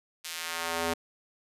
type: tone with high-pass filter sweep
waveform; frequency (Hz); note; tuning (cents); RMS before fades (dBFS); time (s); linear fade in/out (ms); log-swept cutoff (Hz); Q
square; 83.5; E2; +23; -33; 0.24-0.94; 10; 3500 to 330; 0.73
effects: resampled to 32000 Hz